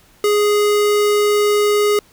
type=tone; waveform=square; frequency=415.3 Hz; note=G#4; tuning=in tune; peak=-13 dBFS; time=0.24-1.99 s; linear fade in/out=2 ms; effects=pink hiss -51 dBFS RMS until 2.12 s